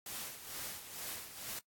white noise with tremolo, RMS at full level -42 dBFS, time 0.06-1.59 s, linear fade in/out 2 ms, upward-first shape sine, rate 2.2 Hz, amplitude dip 65%, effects noise-tail reverb RT60 0.1 s tail -21 dB re dry + AAC 64 kbps

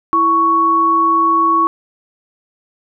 sine tone pair together, 330.9 / 1113 Hz, E4 / C#6, +7 / +7 cents, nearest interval octave + major sixth, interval 2100 cents, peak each -19 / -10 dBFS, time 0.13-1.67 s, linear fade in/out 0 ms, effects none

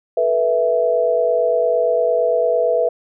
sine chord, A suspended second, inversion none, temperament equal with one note detuned, 440 / 488.8 / 659.3 Hz, A4 / B4 / E5, 0 / -18 / 0 cents, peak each -23 / -17 / -17 dBFS, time 0.17-2.89 s, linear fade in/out 5 ms, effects none

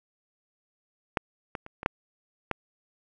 clicks, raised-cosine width 0.5 ms, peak -9 / -18 / -27 / -21 / -7 / -12 dBFS, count 6, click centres 1.172 / 1.552 / 1.664 / 1.831 / 1.861 / 2.513 s, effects none

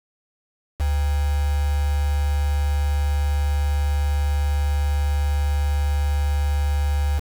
sine tone with quantisation, 72.5 Hz, D2, 22 cents flat, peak -18 dBFS, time 0.79-7.2 s, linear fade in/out 20 ms, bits 5, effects none

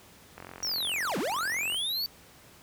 click train, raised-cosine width 0.5 ms, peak -27 dBFS, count 62, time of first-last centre 0.38-1.745 s, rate 44.7 Hz
square linear two-way sweep, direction down then up, 5760 to 155.56 to 4614 Hz, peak -29 dBFS, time 0.63-2.06 s, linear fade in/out 0 ms, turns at 1.18 s
effects pink hiss -54 dBFS RMS until 2.62 s + high-pass 60 Hz 12 dB/octave

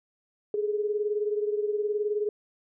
sine beating tone pair, 415.3 / 434.3 Hz, G#4 / A4, 0 / -23 cents, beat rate 19 Hz, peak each -26 / -32 dBFS, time 0.54-2.29 s, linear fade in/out 2 ms, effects none

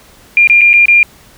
sine tone with dropouts, 2400 Hz, D7, 37 cents sharp, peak -3 dBFS, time 0.37-1.03 s, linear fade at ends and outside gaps 1 ms, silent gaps 0.473-0.498 / 0.61-0.615 / 0.732-0.738 / 0.856-0.883 s, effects pink hiss -42 dBFS RMS until 1.37 s

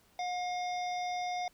harmonic tone with a mistuned harmonic, 720 Hz, F#5, 47 cents flat, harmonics 1 / 3 / 5 / 7 / 8, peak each -33 / -43 / -47 / -50 / -51 dBFS, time 0.19-1.48 s, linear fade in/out 2 ms, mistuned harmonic 3, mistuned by -18 cents, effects pink hiss -66 dBFS RMS until 1.53 s

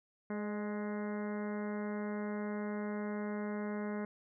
harmonic tone with a mistuned harmonic, 209.1 Hz, G#3, 12 cents sharp, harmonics 1 / 2 / 3 / 4 / 5 / 6 / 7 / 8 / 9 / 10, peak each -37 / -42 / -46 / -51 / -51 / -55 / -52 / -56 / -55 / -56 dBFS, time 0.3-4.05 s, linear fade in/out 2 ms, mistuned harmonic 3, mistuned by -29 cents, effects none

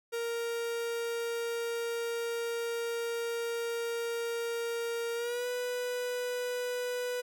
45% pulse tone with pitch glide, 466.2 to 493.9 Hz, A#4 to B4, 0 to 0 cents, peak -32 dBFS, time 0.12-7.22 s, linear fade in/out 20 ms, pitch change +100 cents, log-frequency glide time 5.15-5.47 s, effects none

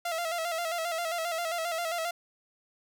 sawtooth tone with vibrato, 671 Hz, E5, 31 cents sharp, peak -26 dBFS, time 0.05-2.11 s, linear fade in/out 5 ms, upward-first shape square, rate 7.5 Hz, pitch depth 58 cents each way, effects none

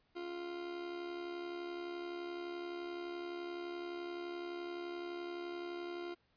40% pulse tone with amplitude modulation, 349.2 Hz, F4, in tune, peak -38 dBFS, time 0.15-6.15 s, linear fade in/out 20 ms, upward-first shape sine, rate 71.7 Hz, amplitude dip 50%, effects pink hiss -75 dBFS RMS until 6.36 s + resampled to 11025 Hz

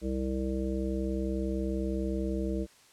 harmonic tone, 65.41 Hz, C2, in tune, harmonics 1 / 3 / 5 / 7 / 9, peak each -33 / -34 / -34 / -38 / -41 dBFS, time 0.01-2.67 s, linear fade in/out 50 ms, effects white hiss -59 dBFS RMS until 2.92 s + low-pass 9000 Hz 12 dB/octave

